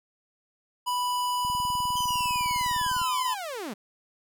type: tone with pitch glide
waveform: square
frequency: 987.8 to 1012.6 Hz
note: B5 to B5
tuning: 0 to +43 cents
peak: -26 dBFS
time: 0.86-3.35 s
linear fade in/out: 20 ms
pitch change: +43 cents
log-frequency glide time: 2.74-3.04 s
type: click train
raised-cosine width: 5 ms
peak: -29 dBFS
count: 32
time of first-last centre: 1.45-3.016 s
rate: 19.8 Hz
type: linear sweep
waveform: sawtooth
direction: down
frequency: 3139 to 180 Hz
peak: -29 dBFS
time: 1.96-3.74 s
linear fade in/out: 10 ms
effects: none